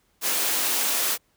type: high-pass noise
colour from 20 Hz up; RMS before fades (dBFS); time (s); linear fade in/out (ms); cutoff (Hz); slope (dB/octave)
white; -24; 0.21-1.18; 50; 240; 24
effects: pink hiss -67 dBFS RMS until 1.36 s